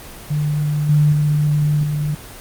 sine tone with level steps, 149 Hz, D3, 25 cents sharp, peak -16 / -10 / -13 / -17 dBFS, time 0.3-2.15 s, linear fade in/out 10 ms, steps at 0.89 / 1.12 / 1.83 s, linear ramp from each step 5 ms, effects pink hiss -36 dBFS RMS until 2.4 s + Opus 24 kbps

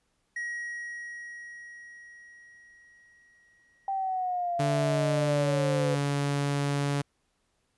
triangle tone with exponential decay, 1900 Hz, A#6, 33 cents sharp, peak -29 dBFS, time 0.36-4.6 s, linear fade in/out 5 ms, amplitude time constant 920 ms
sine linear sweep, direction down, 784 to 502 Hz, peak -27 dBFS, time 3.88-5.95 s, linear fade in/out 2 ms
sawtooth tone with pitch glide, 145.6 to 142.36 Hz, D3 to C#3, -15 to +46 cents, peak -22 dBFS, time 4.59-7.02 s, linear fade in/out 10 ms, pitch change -39 cents, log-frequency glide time 5.76-5.97 s
effects pink hiss -74 dBFS RMS until 7.77 s + resampled to 24000 Hz

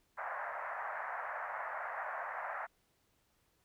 pink band-pass noise, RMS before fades -41 dBFS, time 0.17-2.67 s, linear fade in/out 20 ms, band 620 to 1900 Hz, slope 48 dB/octave, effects pink hiss -75 dBFS RMS until 3.64 s

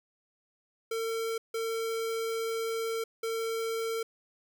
square tone bursts at uneven times, 452.6 Hz, A4, 49 cents sharp, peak -31 dBFS, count 3, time 0.91-1.38 / 1.54-3.04 / 3.23-4.03 s, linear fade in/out 5 ms, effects none

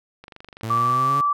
click train, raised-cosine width 0.3 ms, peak -25 dBFS, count 18, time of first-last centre 0.24-0.94 s, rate 24.3 Hz
sawtooth exponential sweep, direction up, 110 to 143.1 Hz, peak -23 dBFS, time 0.63-1.21 s, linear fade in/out 5 ms
sine tone, 1161 Hz, D6, 20 cents flat, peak -17 dBFS, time 0.7-1.33 s, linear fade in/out 5 ms
effects none

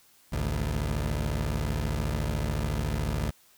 20% pulse tone pair together, 54.19 / 74.4 Hz, A1 / D2, -26 / +23 cents, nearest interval perfect fourth, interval 549 cents, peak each -25 dBFS, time 0.32-3.31 s, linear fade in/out 10 ms, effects white hiss -60 dBFS RMS until 3.57 s

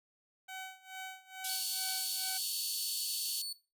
15% pulse tone with tremolo, 757 Hz, F#5, 39 cents sharp, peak -35 dBFS, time 0.48-2.38 s, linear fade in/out 10 ms, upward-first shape sine, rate 2.3 Hz, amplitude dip 90%
white band-pass noise, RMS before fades -39 dBFS, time 1.44-3.42 s, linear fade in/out 5 ms, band 2800 to 14000 Hz, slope 96 dB/octave
sawtooth tone, 4450 Hz, C#8, 6 cents sharp, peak -34 dBFS, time 1.49-3.53 s, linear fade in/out 5 ms
effects noise-tail reverb RT60 0.3 s tail -19 dB re dry

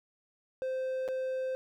triangle tone with dropouts, 520 Hz, C5, 11 cents flat, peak -29 dBFS, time 0.62-1.55 s, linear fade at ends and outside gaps 0 ms, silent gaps 1.079-1.086 s, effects none

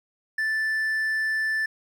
triangle tone, 1760 Hz, A6, in tune, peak -21 dBFS, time 0.38-1.66 s, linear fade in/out 5 ms, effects 10-bit

